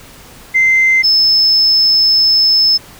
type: tone pair in turn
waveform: sine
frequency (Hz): 2077 / 5234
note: C7 / E8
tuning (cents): -13 / -13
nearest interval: octave + major third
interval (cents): 1600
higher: second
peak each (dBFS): -6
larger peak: neither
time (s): 0.54-1.03 / 1.03-2.78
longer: second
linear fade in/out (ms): 20
effects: tanh soft clip ceiling -3 dBFS + pink hiss -38 dBFS RMS until 2.99 s